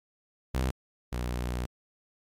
sawtooth tone pair in turn, 64.2 / 60.94 Hz, C2 / B1, -32 / -22 cents, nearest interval minor second, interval 90 cents, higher first, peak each -22 / -26 dBFS, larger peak first, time 0.54-0.71 / 1.12-1.66 s, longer second, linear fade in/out 10 ms, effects MP3 96 kbps

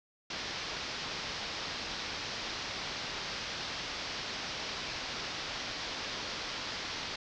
white low-pass noise, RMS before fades -39 dBFS, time 0.3-7.16 s, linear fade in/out 5 ms, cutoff 5500 Hz, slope 48 dB/octave, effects none

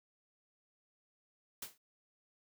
white noise with exponential decay, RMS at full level -39 dBFS, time 1.62-1.78 s, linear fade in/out 5 ms, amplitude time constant 34 ms, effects none

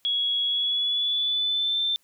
sine tone with pitch glide, 3339 to 3558 Hz, G#7 to A7, +9 to +19 cents, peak -22 dBFS, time 0.05-1.96 s, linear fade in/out 0 ms, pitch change +110 cents, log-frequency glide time 0.45-1.8 s, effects white hiss -66 dBFS RMS until 2.03 s

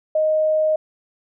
sine tone, 622.3 Hz, D#5, in tune, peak -15 dBFS, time 0.15-0.76 s, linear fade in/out 5 ms, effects none

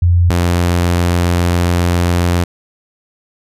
sine / sawtooth tone pair in turn, 87.31 / 87.31 Hz, F2 / F2, 0 / 0 cents, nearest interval unison, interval 0 cents, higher neither, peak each -7 dBFS, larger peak neither, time 0.02-0.3 / 0.3-2.44 s, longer second, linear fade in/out 5 ms, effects resampled to 32000 Hz

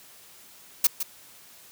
blue noise with echo, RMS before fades -18 dBFS, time 0.84-0.87 s, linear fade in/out 5 ms, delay 160 ms, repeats 1, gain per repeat -10 dB, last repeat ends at 1.03 s, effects white hiss -51 dBFS RMS until 1.71 s + high-pass 60 Hz 12 dB/octave

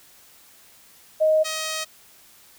sine / 5% pulse tone pair in turn, 625 / 630.8 Hz, D#5 / D#5, +8 / +24 cents, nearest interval unison, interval 16 cents, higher second, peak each -15 dBFS, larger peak neither, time 1.2-1.44 / 1.44-1.85 s, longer second, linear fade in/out 20 ms, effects white hiss -52 dBFS RMS until 2.58 s

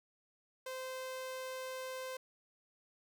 sawtooth tone, 518 Hz, C5, 17 cents flat, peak -37 dBFS, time 0.66-2.17 s, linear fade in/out 5 ms, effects none

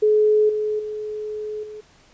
sine tone with level steps, 425.9 Hz, G#4, 44 cents sharp, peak -13 / -20 / -26 / -33 dBFS, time 0.02-1.81 s, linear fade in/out 10 ms, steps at 0.49 / 0.79 / 1.63 s, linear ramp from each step 5 ms, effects pink hiss -54 dBFS RMS until 2.13 s + resampled to 16000 Hz

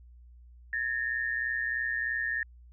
sine tone pair together, 1701 / 1824.1 Hz, G#6 / A#6, +41 / -38 cents, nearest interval minor second, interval 121 cents, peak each -33 / -30 dBFS, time 0.73-2.43 s, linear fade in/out 2 ms, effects added 60 Hz sine -50 dBFS peak until 2.72 s

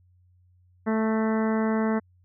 harmonic tone with a mistuned harmonic, 220 Hz, A3, in tune, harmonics 1 / 2 / 3 / 4 / 5 / 6 / 7 / 8 / 9, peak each -23 / -29 / -33 / -35 / -37 / -39 / -40 / -41 / -42 dBFS, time 0.86-2 s, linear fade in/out 20 ms, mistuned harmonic 8, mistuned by +22 cents, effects added 90 Hz sine -57 dBFS peak until 2.24 s

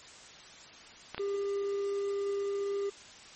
clicks, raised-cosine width 0.3 ms, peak -21 / -20 dBFS, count 2, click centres 1.146 / 1.18 s
triangle tone, 400 Hz, G4, 35 cents sharp, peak -28 dBFS, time 1.19-2.9 s, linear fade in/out 10 ms
effects white hiss -51 dBFS RMS until 3.35 s + MP3 32 kbps

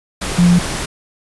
sine tone in noise, 175.4 Hz, F3, 8 cents sharp, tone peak -7 dBFS, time 0.38-0.59 s, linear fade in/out 10 ms, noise pink, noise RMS -22 dBFS, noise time 0.21-0.86 s, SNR +12 dB, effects resampled to 24000 Hz

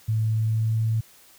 sine tone with pitch glide, 110.1 to 111.57 Hz, A2 to A2, +2 to +25 cents, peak -20 dBFS, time 0.08-1.01 s, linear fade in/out 10 ms, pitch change +23 cents, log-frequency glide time 0.3-0.82 s, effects white hiss -53 dBFS RMS until 1.38 s

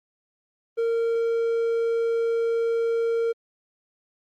triangle tone, 460.7 Hz, A#4, 20 cents flat, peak -19 dBFS, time 0.77-3.33 s, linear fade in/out 20 ms, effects Opus 24 kbps

